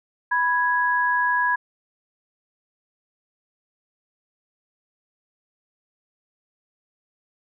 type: tone pair together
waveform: sine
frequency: 987.8 / 1661.2 Hz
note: B5 / G#6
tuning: 0 / 0 cents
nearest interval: major sixth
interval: 900 cents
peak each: -21 dBFS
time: 0.31-1.56 s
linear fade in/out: 10 ms
effects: none